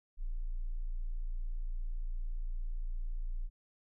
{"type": "tone", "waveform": "sine", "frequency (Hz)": 28.73, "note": "A#0", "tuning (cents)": -24, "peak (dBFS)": -33, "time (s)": [0.17, 3.5], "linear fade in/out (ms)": 50, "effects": []}